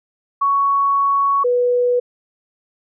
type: tone pair in turn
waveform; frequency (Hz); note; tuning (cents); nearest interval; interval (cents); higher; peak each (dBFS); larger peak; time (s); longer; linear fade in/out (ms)
sine; 1115 / 490.3; C#6 / B4; +10 / -13; octave + major second; 1423; first; -13; neither; 0.41-1.44 / 1.44-2; first; 10
effects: none